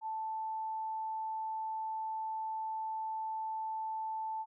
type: tone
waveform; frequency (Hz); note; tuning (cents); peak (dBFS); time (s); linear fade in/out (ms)
sine; 880; A5; 0; -35; 0.01-4.46; 50
effects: none